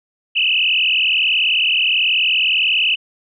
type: tone with frequency modulation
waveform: sine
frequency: 2776 Hz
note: F7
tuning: 11 cents flat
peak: -13 dBFS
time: 0.35-2.96 s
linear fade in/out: 20 ms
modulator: 40.7 Hz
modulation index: 5.8
effects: none